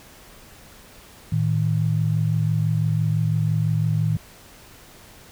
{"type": "tone pair together", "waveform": "sine", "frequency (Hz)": [110.95, 156.9], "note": ["A2", "D#3"], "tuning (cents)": [15, 15], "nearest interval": "tritone", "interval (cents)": 600, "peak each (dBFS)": -21, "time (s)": [1.32, 4.17], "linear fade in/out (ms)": 5, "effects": ["pink hiss -47 dBFS RMS until 5.31 s"]}